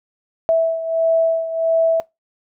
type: beating tone pair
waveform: sine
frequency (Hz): 655 / 656.5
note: E5 / E5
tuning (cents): -11 / -7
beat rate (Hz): 1.5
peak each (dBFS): -15 / -20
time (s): 0.49-2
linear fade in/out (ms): 0
effects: noise-tail reverb RT60 0.2 s tail -22 dB re dry